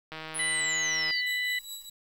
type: click train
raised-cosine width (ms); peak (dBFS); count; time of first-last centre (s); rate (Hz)
0.3; -23; 157; 0.12-1.107; 158
type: exponential sweep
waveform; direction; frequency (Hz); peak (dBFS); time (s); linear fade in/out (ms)
sine; down; 10520 to 4351; -31; 0.34-1.22; 20
type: harmonic tone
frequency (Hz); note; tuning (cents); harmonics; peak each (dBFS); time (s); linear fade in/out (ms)
994; B5; +11; 2 / 3 / 4; -28 / -37 / -37; 0.39-1.59; 5
type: tone with tremolo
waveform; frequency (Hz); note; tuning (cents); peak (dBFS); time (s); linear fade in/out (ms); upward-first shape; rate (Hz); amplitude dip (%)
20% pulse; 3914; B7; -16; -30; 1.26-1.9; 10; triangle; 4.8; 80
effects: 9-bit